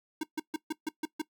square tone bursts, 311.1 Hz, D#4, in tune, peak -30 dBFS, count 7, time 0.21-1.218 s, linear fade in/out 5 ms, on 24 ms, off 140 ms, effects noise-tail reverb RT60 0.1 s tail -19 dB re dry

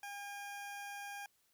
20% pulse tone, 808 Hz, G#5, 48 cents flat, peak -39 dBFS, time 0.03-1.26 s, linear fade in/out 2 ms, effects white hiss -75 dBFS RMS until 1.53 s

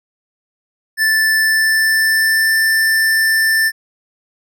square tone with pitch glide, 1759 to 1776.4 Hz, A6 to A6, -1 to +16 cents, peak -12 dBFS, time 0.97-3.72 s, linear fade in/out 50 ms, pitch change +17 cents, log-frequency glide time 1.38-2.52 s, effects none

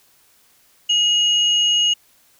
sine tone pair together, 2883 / 6500 Hz, F#7 / G#8, -46 / -38 cents, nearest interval octave + major second, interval 1408 cents, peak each -14 / -25 dBFS, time 0.89-1.94 s, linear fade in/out 10 ms, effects white hiss -56 dBFS RMS until 2.39 s

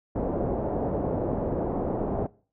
white low-pass noise, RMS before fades -28 dBFS, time 0.15-2.27 s, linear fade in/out 10 ms, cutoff 650 Hz, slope 24 dB/octave, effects noise-tail reverb RT60 0.4 s tail -21 dB re dry

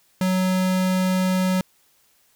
square tone, 185.6 Hz, F#3, 6 cents sharp, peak -19 dBFS, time 0.21-1.61 s, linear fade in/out 2 ms, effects white hiss -61 dBFS RMS until 2.35 s

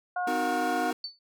harmonic tone, 360 Hz, F#4, 47 cents flat, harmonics 2 / 3 / 4, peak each -28 / -39 / -34 dBFS, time 0.16-0.91 s, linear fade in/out 5 ms
square chord, C half-diminished seventh, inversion none, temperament equal with one note detuned, 256.5 / 311.1 / 370 / 466.2 Hz, C4 / Eb4 / Gb4 / Bb4, -34 / 0 / 0 / 0 cents, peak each -35 / -34 / -37 / -37 dBFS, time 0.27-0.93 s, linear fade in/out 5 ms
sine tone with exponential decay, 4504 Hz, C#8, 27 cents sharp, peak -29 dBFS, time 1.04-1.19 s, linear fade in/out 2 ms, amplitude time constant 32 ms
effects none

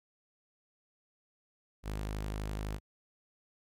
sawtooth tone, 51.91 Hz, G#1, in tune, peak -31 dBFS, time 1.83-2.8 s, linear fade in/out 50 ms, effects MP3 96 kbps

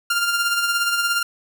sawtooth tone with tremolo, 1396.9 Hz, F6, in tune, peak -13 dBFS, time 0.1-1.23 s, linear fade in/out 5 ms, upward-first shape sine, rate 17 Hz, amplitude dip 45%, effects none

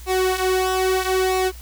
sawtooth tone with flanger, 373.8 Hz, F#4, 18 cents sharp, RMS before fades -20 dBFS, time 0.06-1.52 s, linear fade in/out 50 ms, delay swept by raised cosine 0.61 to 4.91 ms, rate 0.77 Hz, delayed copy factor -0.7, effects added 60 Hz sine -36 dBFS peak until 1.61 s + white hiss -45 dBFS RMS until 1.61 s

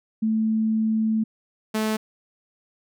sine / sawtooth tone pair in turn, 220 / 217.3 Hz, A3 / A3, 0 / -21 cents, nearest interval unison, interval 21 cents, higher first, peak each -19 / -18 dBFS, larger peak second, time 0.22-1.24 / 1.74-1.97 s, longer first, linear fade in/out 10 ms, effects none

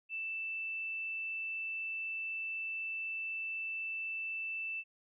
sine tone, 2652 Hz, E7, 10 cents sharp, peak -36 dBFS, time 0.09-4.84 s, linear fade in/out 50 ms, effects none

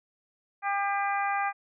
harmonic tone, 400 Hz, G4, 35 cents sharp, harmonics 2 / 3 / 4 / 5 / 6, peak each -28 / -32 / -34 / -36 / -38 dBFS, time 0.62-1.53 s, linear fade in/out 50 ms, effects none

